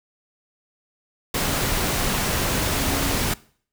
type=tone in noise; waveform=sine; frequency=277.2 Hz; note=C#4; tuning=in tune; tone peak=-29 dBFS; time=2.74-3.17 s; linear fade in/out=5 ms; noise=pink; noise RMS=-23 dBFS; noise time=1.34-3.34 s; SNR=-9 dB; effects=noise-tail reverb RT60 0.5 s tail -21 dB re dry